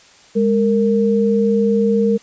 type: tone pair together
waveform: sine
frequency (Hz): 205.4 / 461.1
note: G#3 / A#4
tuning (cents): -19 / -19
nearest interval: octave + major second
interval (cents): 1400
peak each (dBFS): -15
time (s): 0.35-2.18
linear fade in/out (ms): 20
effects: white hiss -47 dBFS RMS until 2.22 s + resampled to 16000 Hz